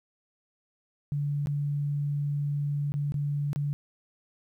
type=tone with dropouts; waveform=sine; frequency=144.4 Hz; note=D3; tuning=29 cents flat; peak=-26 dBFS; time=1.12-3.73 s; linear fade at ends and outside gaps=0 ms; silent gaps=1.459-1.471 / 2.92-2.94 / 3.121-3.142 / 3.531-3.56 s; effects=11-bit

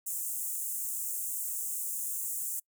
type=high-pass noise; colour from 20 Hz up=pink; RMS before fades=-35 dBFS; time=0.06-2.6 s; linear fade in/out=10 ms; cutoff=7200 Hz; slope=48 dB/octave; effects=noise-tail reverb RT60 0.1 s tail -26 dB re dry

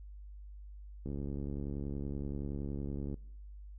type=click train; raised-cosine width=3 ms; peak=-27 dBFS; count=148; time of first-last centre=1.06-3.142 s; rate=70.6 Hz; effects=noise-tail reverb RT60 0.9 s tail -25 dB re dry + added 50 Hz sine -46 dBFS peak until 3.78 s

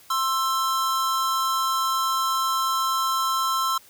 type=tone pair together; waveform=square; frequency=1056 / 1327.8 Hz; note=C6 / E6; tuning=+16 / +12 cents; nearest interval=major third; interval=396 cents; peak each=-25 dBFS; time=0.1-3.78 s; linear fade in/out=5 ms; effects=white hiss -52 dBFS RMS until 3.89 s

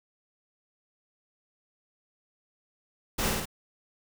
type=noise with echo; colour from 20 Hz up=pink; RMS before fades=-29 dBFS; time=3.18-3.3 s; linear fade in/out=10 ms; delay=52 ms; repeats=3; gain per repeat=-2 dB; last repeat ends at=3.456 s; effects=none

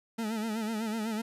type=tone with vibrato; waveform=40% pulse; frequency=220 Hz; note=A3; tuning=in tune; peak=-30 dBFS; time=0.18-1.22 s; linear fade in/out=10 ms; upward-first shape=sine; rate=8 Hz; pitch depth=80 cents each way; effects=resampled to 32000 Hz + 12-bit

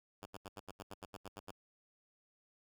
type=tone bursts; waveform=5% pulse; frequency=100.1 Hz; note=G2; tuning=37 cents sharp; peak=-35 dBFS; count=12; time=0.22-1.514 s; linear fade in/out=10 ms; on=40 ms; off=74 ms; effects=none

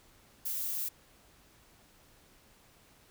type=noise; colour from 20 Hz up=violet; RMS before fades=-35 dBFS; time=0.45-0.89 s; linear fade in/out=10 ms; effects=pink hiss -62 dBFS RMS until 3.1 s

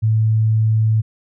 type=tone; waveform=sine; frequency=110 Hz; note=A2; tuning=in tune; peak=-12 dBFS; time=0.02-1.02 s; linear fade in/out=20 ms; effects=none

